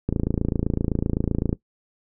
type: click train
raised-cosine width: 3 ms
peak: -9 dBFS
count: 41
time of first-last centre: 0.09-1.529 s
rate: 27.8 Hz
effects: noise-tail reverb RT60 0.1 s tail -18 dB re dry